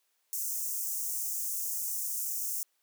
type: high-pass noise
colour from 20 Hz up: white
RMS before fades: -34 dBFS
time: 0.33-2.63 s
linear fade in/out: 0 ms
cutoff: 5900 Hz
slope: 48 dB/octave
effects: white hiss -75 dBFS RMS until 2.82 s + high-pass 400 Hz 12 dB/octave